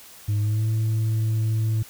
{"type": "tone with pitch glide", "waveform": "sine", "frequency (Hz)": [104.1, 110.23], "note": ["G#2", "A2"], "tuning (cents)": [5, 4], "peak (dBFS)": -17, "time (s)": [0.28, 1.83], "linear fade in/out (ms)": 10, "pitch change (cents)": 99, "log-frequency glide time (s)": [0.39, 0.67], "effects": ["tanh soft clip ceiling -19 dBFS", "white hiss -46 dBFS RMS until 1.89 s"]}